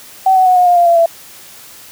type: tone with pitch steps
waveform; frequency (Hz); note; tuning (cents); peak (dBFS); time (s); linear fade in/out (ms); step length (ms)
sine; 762 / 748 / 734.3 / 720.9 / 707.7 / 694.7 / 682 / 669.5; G5 / F#5 / F#5 / F#5 / F5 / F5 / F5 / E5; -49 / +19 / -13 / -45 / +23 / -9 / -41 / +27; -6; 0.26-1.06; 5; 100
effects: white hiss -37 dBFS RMS until 1.91 s + high-pass 60 Hz 12 dB/octave